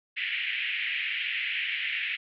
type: band-pass noise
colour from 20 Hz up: pink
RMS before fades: -31 dBFS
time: 0.16-2.17 s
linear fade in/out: 20 ms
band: 1900 to 3000 Hz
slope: 48 dB/octave
effects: none